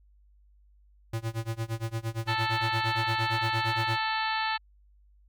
square tone with tremolo, 113.2 Hz, A2, 50 cents sharp, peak -28 dBFS, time 1.13-3.98 s, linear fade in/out 5 ms, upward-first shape sine, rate 8.7 Hz, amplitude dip 95%
harmonic tone, 439.8 Hz, A4, 1 cent flat, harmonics 2 / 3 / 4 / 5 / 6 / 7 / 8 / 9 / 10, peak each -30 / -35 / -33 / -40 / -37 / -40 / -42 / -40 / -40 dBFS, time 2.27-4.58 s, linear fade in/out 20 ms
effects added 50 Hz sine -57 dBFS peak until 5.28 s

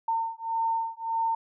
sine beating tone pair, 907 / 908.7 Hz, A#5 / A#5, -48 / -44 cents, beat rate 1.7 Hz, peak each -29 dBFS, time 0.08-1.35 s, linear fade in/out 5 ms, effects none

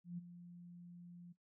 sine tone with ADSR envelope, 174.61 Hz, F3, in tune, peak -40 dBFS, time 0.04-1.33 s, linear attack 140 ms, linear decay 20 ms, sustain -12 dB, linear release 14 ms, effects noise-tail reverb RT60 0.2 s tail -22 dB re dry

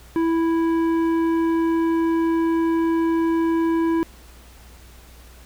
triangle tone with tanh clipping, 329.6 Hz, E4, in tune, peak -19 dBFS, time 0.16-4.03 s, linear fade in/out 0 ms, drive 15 dB, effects added 60 Hz sine -45 dBFS peak until 5.45 s + pink hiss -49 dBFS RMS until 5.45 s

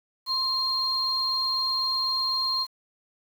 sine tone pair together, 1052 / 4208 Hz, C6 / C8, +9 / +9 cents, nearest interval 2 octaves, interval 2400 cents, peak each -31 / -24 dBFS, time 0.26-2.67 s, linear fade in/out 50 ms, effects 8-bit

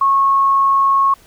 sine tone, 1095 Hz, C#6, 22 cents flat, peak -10 dBFS, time 0.01-1.14 s, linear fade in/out 5 ms, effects pink hiss -48 dBFS RMS until 1.26 s

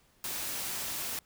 white noise, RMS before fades -36 dBFS, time 0.24-1.19 s, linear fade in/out 2 ms, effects pink hiss -66 dBFS RMS until 1.25 s

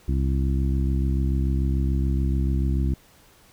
harmonic tone, 66.9 Hz, C2, 39 cents sharp, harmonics 1 / 2 / 3 / 4 / 5, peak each -21 / -27 / -31 / -33 / -35 dBFS, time 0.08-2.94 s, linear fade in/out 5 ms, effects pink hiss -55 dBFS RMS until 3.52 s

